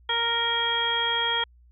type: harmonic tone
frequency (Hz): 466.2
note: A#4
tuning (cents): 0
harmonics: 1 / 2 / 3 / 4 / 5 / 7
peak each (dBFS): -35 / -29 / -32 / -31 / -37 / -25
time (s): 0.09-1.44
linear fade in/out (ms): 5
effects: added 60 Hz sine -52 dBFS peak until 1.71 s